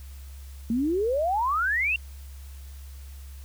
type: exponential sweep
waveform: sine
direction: up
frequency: 220 to 2789 Hz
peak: -22 dBFS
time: 0.7-1.96 s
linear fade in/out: 2 ms
effects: added 68 Hz sine -39 dBFS peak until 3.44 s + white hiss -54 dBFS RMS until 3.44 s